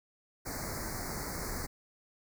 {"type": "band-stop noise", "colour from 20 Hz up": "pink", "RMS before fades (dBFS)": -38, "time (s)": [0.45, 1.67], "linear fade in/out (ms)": 20, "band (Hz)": [2200, 4300], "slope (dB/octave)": 96, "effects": []}